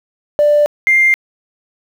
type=tone pair in turn; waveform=triangle; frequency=590 / 2103 Hz; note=D5 / C7; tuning=+8 / +8 cents; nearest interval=octave + minor seventh; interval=2200 cents; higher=second; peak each=-4 dBFS; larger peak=neither; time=0.39-0.66 / 0.87-1.14 s; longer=neither; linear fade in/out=0 ms; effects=tanh soft clip ceiling -5 dBFS + 7-bit